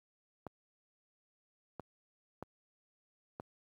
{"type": "clicks", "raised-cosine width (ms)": 1, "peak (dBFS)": -28, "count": 4, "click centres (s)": [0.467, 1.797, 2.426, 3.399], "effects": ["high-pass 80 Hz 12 dB/octave", "11-bit"]}